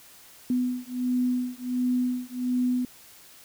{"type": "beating tone pair", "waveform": "sine", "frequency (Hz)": [248.8, 250.2], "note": ["B3", "B3"], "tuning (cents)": [13, 23], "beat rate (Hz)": 1.4, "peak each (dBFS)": [-27, -27], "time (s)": [0.5, 2.85], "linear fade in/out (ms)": 2, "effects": ["white hiss -51 dBFS RMS until 3.44 s"]}